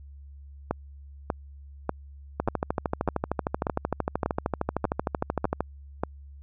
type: two click trains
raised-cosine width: 1 ms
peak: -11 / -11 dBFS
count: 10 / 43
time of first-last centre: 0.71-6.035 / 2.4-5.606 s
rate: 1.69 / 13.1 Hz
effects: added 70 Hz sine -43 dBFS peak until 6.42 s